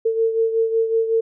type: beating tone pair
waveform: sine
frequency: 450 / 455.4 Hz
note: A4 / A#4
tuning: +39 / -40 cents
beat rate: 5.4 Hz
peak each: -17 / -24 dBFS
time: 0.05-1.21 s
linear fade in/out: 10 ms
effects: none